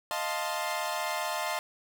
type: chord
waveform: sawtooth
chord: F dominant seventh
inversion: third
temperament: equal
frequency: 622.3 / 698.5 / 880 / 1046.5 Hz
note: Eb5 / F5 / A5 / C6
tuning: 0 / 0 / 0 / 0 cents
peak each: -32 dBFS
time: 0.11-1.59 s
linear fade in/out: 0 ms
effects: none